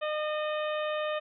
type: harmonic tone with a mistuned harmonic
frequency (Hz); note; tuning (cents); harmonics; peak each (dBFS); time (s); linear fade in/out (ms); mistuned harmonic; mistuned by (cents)
609; D#5; -37; 1 / 2 / 3 / 4 / 5 / 6; -30 / -36 / -40 / -42 / -44 / -46; 0.01-1.2; 20; 4; +48
effects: none